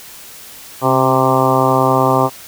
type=harmonic tone with a mistuned harmonic; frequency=130.81 Hz; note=C3; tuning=in tune; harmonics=1 / 2 / 3 / 4 / 5 / 6 / 7 / 8 / 9; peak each=-19 / -19 / -19 / -19 / -19 / -19 / -19 / -19 / -19 dBFS; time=0.81-2.3 s; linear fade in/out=50 ms; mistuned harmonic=2; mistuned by=+33 cents; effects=white hiss -36 dBFS RMS until 2.47 s